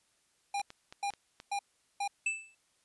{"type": "tone bursts", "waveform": "square", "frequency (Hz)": 805, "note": "G5", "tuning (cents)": 46, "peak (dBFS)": -32, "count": 4, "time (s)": [0.54, 2.078], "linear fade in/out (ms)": 5, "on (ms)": 77, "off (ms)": 410}
{"type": "clicks", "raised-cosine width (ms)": 0.2, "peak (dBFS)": -29, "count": 6, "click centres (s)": [0.597, 0.704, 0.925, 1.105, 1.137, 1.401]}
{"type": "tone with exponential decay", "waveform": "square", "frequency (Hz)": 2637, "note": "E7", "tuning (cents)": 0, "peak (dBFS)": -27, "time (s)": [2.26, 2.55], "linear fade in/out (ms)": 5, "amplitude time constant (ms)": 63}
{"effects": ["white hiss -72 dBFS RMS until 2.84 s", "resampled to 24000 Hz"]}